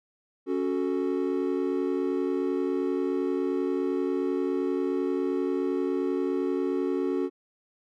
triangle chord, F# minor, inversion second, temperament equal, 277.2 / 370 / 440 Hz, C#4 / F#4 / A4, 0 / 0 / 0 cents, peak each -27 / -26 / -30 dBFS, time 0.46-7.3 s, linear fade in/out 50 ms, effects none

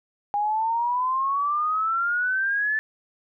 sine exponential sweep, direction up, 813 to 1758 Hz, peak -21 dBFS, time 0.34-2.79 s, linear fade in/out 0 ms, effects none

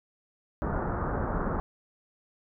pink low-pass noise, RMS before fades -30 dBFS, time 0.62-1.6 s, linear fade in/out 0 ms, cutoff 1500 Hz, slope 48 dB/octave, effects none

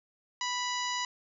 harmonic tone with a mistuned harmonic, 987.8 Hz, B5, in tune, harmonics 1 / 2 / 3 / 4 / 5 / 6 / 7, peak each -34 / -37 / -39 / -40 / -41 / -42 / -42 dBFS, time 0.41-1.05 s, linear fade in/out 2 ms, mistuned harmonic 3, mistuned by -20 cents, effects none

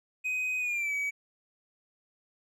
triangle tone with pitch glide, 2509 to 2274 Hz, D#7 to C#7, +14 to +44 cents, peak -27 dBFS, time 0.24-1.11 s, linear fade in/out 20 ms, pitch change -170 cents, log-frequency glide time 0.59-0.94 s, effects none

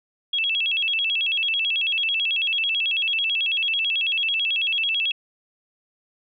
sine tone with vibrato, 2960 Hz, F#7, in tune, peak -20 dBFS, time 0.33-5.12 s, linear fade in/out 5 ms, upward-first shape square, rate 9.1 Hz, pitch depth 190 cents each way, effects none

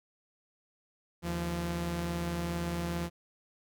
sawtooth tone pair together, 77.1 / 171.69 Hz, D#2 / F3, -15 / -29 cents, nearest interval octave + major second, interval 1386 cents, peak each -34 / -29 dBFS, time 1.22-3.1 s, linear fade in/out 50 ms, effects none

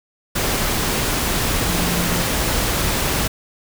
sine tone in noise, 174.61 Hz, F3, in tune, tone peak -23 dBFS, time 1.68-2.23 s, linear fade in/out 10 ms, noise pink, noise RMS -20 dBFS, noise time 0.35-3.28 s, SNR -6 dB, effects none

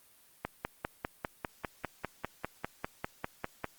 click train, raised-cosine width 0.5 ms, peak -18 dBFS, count 17, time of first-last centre 0.45-3.644 s, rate 5.01 Hz, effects white hiss -62 dBFS RMS until 3.78 s + Opus 32 kbps

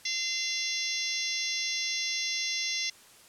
harmonic tone, 688 Hz, F5, 26 cents flat, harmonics 3 / 4 / 5 / 6 / 7 / 8 / 9, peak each -35 / -40 / -37 / -38 / -39 / -35 / -36 dBFS, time 0.05-2.9 s, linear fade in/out 5 ms, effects white hiss -55 dBFS RMS until 3.28 s + low-pass 11000 Hz 12 dB/octave

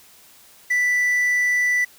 triangle tone with quantisation, 1975.5 Hz, B6, in tune, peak -15 dBFS, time 0.7-1.85 s, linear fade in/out 10 ms, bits 7, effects white hiss -50 dBFS RMS until 1.98 s

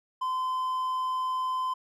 triangle tone, 1027 Hz, C6, 33 cents flat, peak -25 dBFS, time 0.21-1.74 s, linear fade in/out 10 ms, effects none

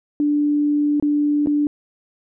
sine tone with dropouts, 293.7 Hz, D4, in tune, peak -15 dBFS, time 0.2-1.67 s, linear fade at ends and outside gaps 1 ms, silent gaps 0.999-1.025 / 1.461-1.471 s, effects none

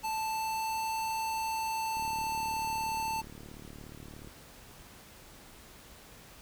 square tone with pitch glide, 880 to 888.2 Hz, A5 to A5, 0 to +16 cents, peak -32 dBFS, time 0.03-3.22 s, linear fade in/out 20 ms, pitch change +16 cents, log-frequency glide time 0.2-0.98 s
click train, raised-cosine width 3 ms, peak -35 dBFS, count 86, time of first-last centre 1.97-4.274 s, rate 36.9 Hz
effects pink hiss -53 dBFS RMS until 6.41 s

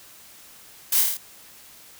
blue noise with echo, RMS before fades -21 dBFS, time 0.92-1.01 s, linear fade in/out 5 ms, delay 27 ms, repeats 6, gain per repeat -2 dB, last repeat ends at 1.172 s, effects white hiss -48 dBFS RMS until 1.99 s

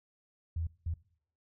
sine tone bursts at uneven times, 82.41 Hz, E2, in tune, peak -31 dBFS, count 2, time 0.56-0.67 / 0.86-0.94 s, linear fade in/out 5 ms, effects noise-tail reverb RT60 0.6 s tail -21 dB re dry

